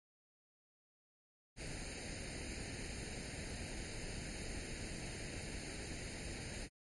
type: noise with comb filter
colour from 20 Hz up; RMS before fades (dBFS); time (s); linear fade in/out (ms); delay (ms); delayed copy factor
pink; -45; 1.56-6.69; 50; 0.44; +0.8
effects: MP3 48 kbps